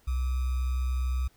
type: tone with sample-and-hold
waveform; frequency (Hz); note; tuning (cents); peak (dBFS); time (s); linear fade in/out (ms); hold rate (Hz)
sine; 63.6; C2; -48; -25; 0.07-1.28; 10; 1225
effects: pink hiss -64 dBFS RMS until 1.36 s